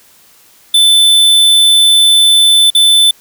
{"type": "tone with dropouts", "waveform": "square", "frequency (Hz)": 3520, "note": "A7", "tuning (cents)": 0, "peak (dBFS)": -5, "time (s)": [0.74, 3.11], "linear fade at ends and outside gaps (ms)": 5, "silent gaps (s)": [2.703, 2.749], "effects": ["white hiss -45 dBFS RMS until 3.2 s"]}